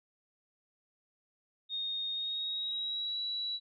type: tone with pitch glide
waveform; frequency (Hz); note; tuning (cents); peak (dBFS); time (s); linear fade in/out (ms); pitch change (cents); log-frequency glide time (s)
sine; 3700 to 3920; A#7 to B7; -14 to -14; -33; 1.69-3.6; 50; +100; 2.12-3.2
effects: none